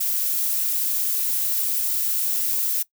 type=noise; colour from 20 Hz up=violet; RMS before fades=-23 dBFS; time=0-2.83 s; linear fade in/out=10 ms; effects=noise-tail reverb RT60 0.1 s tail -20 dB re dry